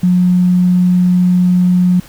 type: tone with tanh clipping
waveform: triangle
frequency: 180 Hz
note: F#3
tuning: 47 cents flat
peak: -7 dBFS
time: 0.03-2 s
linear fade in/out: 5 ms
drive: 3 dB
effects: pink hiss -39 dBFS RMS until 2.08 s